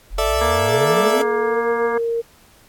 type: exponential sweep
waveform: sine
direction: up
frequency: 38.64 to 293.7 Hz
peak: -23 dBFS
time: 0.1-1.25 s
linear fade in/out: 50 ms
type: chord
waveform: 30% pulse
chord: A suspended fourth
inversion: none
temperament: equal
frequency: 440 / 587.3 / 659.3 Hz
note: A4 / D5 / E5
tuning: 0 / 0 / 0 cents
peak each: -20 / -19 / -19 dBFS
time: 0.18-1.22 s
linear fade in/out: 5 ms
type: harmonic tone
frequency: 235.3 Hz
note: A#3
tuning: 16 cents sharp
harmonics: 1 / 2 / 3 / 4 / 5 / 6 / 7 / 9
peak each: -31 / -27 / -31 / -27 / -27 / -36 / -28 / -36 dBFS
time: 0.41-1.98 s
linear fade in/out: 5 ms
type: tone with pitch glide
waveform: sine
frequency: 427.4 to 463.4 Hz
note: G#4 to A#4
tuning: +50 to -10 cents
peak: -18 dBFS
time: 0.68-2.22 s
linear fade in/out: 20 ms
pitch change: +140 cents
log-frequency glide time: 1.38-1.62 s
effects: pink hiss -51 dBFS RMS until 2.68 s + AAC 64 kbps